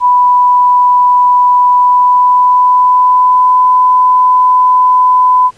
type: tone with pitch glide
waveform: sine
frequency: 989 to 1004 Hz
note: B5 to B5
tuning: +2 to +28 cents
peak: -4 dBFS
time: 0-5.51 s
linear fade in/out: 50 ms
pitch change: +26 cents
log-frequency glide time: 1.7-3.6 s
effects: pink hiss -45 dBFS RMS until 5.57 s + resampled to 22050 Hz